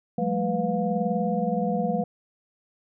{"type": "tone cluster", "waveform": "sine", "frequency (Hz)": [178, 199.5, 218.7, 493.9, 708], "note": ["F3", "G3", "A3", "B4", "F5"], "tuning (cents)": [33, 31, -10, 0, 23], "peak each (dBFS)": -29, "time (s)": [0.18, 2.04], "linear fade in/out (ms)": 5, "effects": []}